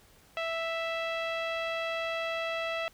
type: tone with low-pass filter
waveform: sawtooth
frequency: 659.3 Hz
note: E5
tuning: in tune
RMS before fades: -33 dBFS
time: 0.37-2.88 s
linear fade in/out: 0 ms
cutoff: 2900 Hz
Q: 2.5
effects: pink hiss -60 dBFS RMS until 2.93 s